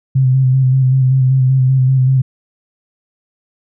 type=tone with vibrato; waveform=sine; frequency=130.81 Hz; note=C3; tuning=in tune; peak=-8 dBFS; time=0.15-2.22 s; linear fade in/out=10 ms; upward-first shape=square; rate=5.2 Hz; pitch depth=27 cents each way; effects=none